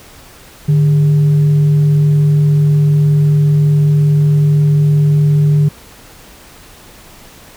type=tone with frequency modulation; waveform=sine; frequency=149.1 Hz; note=D3; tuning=27 cents sharp; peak=-7 dBFS; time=0.68-5.69 s; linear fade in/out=10 ms; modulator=255 Hz; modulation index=0.2; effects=pink hiss -39 dBFS RMS until 7.56 s